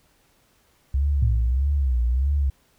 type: tone with vibrato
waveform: sine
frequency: 65.3 Hz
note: C2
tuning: 3 cents flat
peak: -18 dBFS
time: 0.94-2.5 s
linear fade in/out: 5 ms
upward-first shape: sine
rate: 1.6 Hz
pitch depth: 170 cents each way
type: tone with exponential decay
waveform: sine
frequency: 109.6 Hz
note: A2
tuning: 6 cents flat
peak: -17 dBFS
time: 1.22-1.73 s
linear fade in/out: 5 ms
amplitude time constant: 110 ms
effects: pink hiss -62 dBFS RMS until 2.78 s